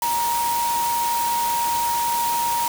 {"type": "tone in noise", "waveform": "sine", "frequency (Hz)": 942, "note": "A#5", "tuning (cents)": 18, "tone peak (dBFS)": -20, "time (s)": [0.02, 2.68], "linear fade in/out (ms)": 2, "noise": "white", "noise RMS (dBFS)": -28, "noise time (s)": [0.02, 2.68], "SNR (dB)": 5, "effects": []}